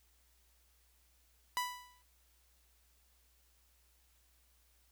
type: tone with exponential decay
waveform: sawtooth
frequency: 989 Hz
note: B5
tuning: 2 cents sharp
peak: -27 dBFS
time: 1.57-2.02 s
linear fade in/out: 0 ms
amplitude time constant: 97 ms
effects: added 60 Hz sine -70 dBFS peak until 4.91 s + white hiss -72 dBFS RMS until 4.91 s